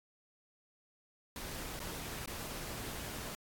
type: noise with dropouts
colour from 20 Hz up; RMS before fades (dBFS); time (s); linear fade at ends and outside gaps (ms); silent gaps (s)
pink; -43; 1.36-3.35; 1; 1.793-1.801 / 2.259-2.275
effects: AAC 64 kbps